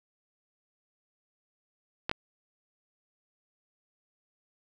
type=clicks; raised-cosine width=0.3 ms; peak=-13 dBFS; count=2; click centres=2.095 / 2.114 s; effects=none